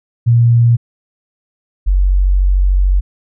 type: tone pair in turn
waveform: sine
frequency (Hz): 118 / 46.83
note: A#2 / F#1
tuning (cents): +22 / +22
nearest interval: octave + major third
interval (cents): 1600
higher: first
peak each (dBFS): -6 / -8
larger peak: first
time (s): 0.26-0.77 / 1.86-3.01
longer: second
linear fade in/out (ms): 20
effects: none